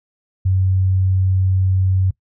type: tone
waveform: sine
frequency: 94.1 Hz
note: F#2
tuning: 30 cents sharp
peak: -13 dBFS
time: 0.45-2.11 s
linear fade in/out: 10 ms
effects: noise-tail reverb RT60 0.1 s tail -20 dB re dry